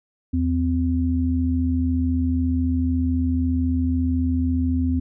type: tone pair together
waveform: sine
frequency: 81 / 257.2 Hz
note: E2 / C4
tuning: -30 / -30 cents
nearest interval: octave + minor sixth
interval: 2000 cents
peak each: -21 dBFS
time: 0.33-5 s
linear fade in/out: 10 ms
effects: none